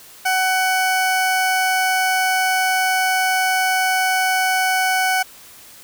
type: tone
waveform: 20% pulse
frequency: 750 Hz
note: F#5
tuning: 23 cents sharp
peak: -11 dBFS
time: 0.25-5.23 s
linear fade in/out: 10 ms
effects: white hiss -43 dBFS RMS until 5.83 s